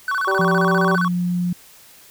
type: tone with vibrato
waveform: triangle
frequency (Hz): 1298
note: E6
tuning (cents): -27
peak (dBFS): -17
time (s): 0.08-1.08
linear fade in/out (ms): 2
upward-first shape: square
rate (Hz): 15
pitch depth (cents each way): 260
type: harmonic tone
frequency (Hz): 193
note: G3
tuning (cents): -27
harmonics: 2 / 3 / 4 / 5 / 6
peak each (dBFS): -21 / -25 / -27 / -29 / -31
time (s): 0.27-0.96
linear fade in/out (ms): 10
type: tone with pitch glide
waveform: sine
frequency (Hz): 174.61 to 177.25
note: F3 to F3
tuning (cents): 0 to +26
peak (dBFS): -18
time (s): 0.39-1.53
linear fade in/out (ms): 5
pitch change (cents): +26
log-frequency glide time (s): 0.5-0.89
effects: white hiss -47 dBFS RMS until 2.1 s